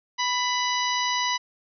harmonic tone with a mistuned harmonic, 986 Hz, B5, 3 cents flat, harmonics 1 / 2 / 3 / 4 / 5 / 6, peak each -26 / -29 / -31 / -32 / -33 / -34 dBFS, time 0.18-1.38 s, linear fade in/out 20 ms, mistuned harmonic 2, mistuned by +22 cents, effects none

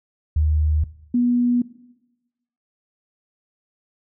sine tone pair in turn, 76.6 / 243.2 Hz, D#2 / B3, -27 / -26 cents, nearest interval octave + minor sixth, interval 2001 cents, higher second, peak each -15 dBFS, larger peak neither, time 0.36-0.84 / 1.14-1.62 s, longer neither, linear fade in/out 5 ms, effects noise-tail reverb RT60 1.0 s tail -18 dB re dry

